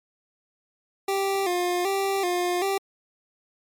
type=tone with vibrato; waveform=25% pulse; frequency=372.8 Hz; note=F#4; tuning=13 cents sharp; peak=-19 dBFS; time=1.08-2.78 s; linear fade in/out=5 ms; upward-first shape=square; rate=1.3 Hz; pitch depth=85 cents each way; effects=MP3 96 kbps